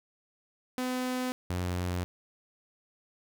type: tone pair in turn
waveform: sawtooth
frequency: 253.3 / 89.56 Hz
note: B3 / F2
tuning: +44 / +44 cents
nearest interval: octave + tritone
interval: 1800 cents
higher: first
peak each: -26 dBFS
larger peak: neither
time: 0.78-1.32 / 1.5-2.04 s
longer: neither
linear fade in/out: 0 ms
effects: none